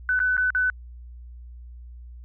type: tone with dropouts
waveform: sine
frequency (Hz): 1502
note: F#6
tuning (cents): +26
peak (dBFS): -19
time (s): 0.09-0.7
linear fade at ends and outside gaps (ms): 1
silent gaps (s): 0.192-0.201 / 0.368-0.378 / 0.504-0.549
effects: added 60 Hz sine -39 dBFS peak until 2.24 s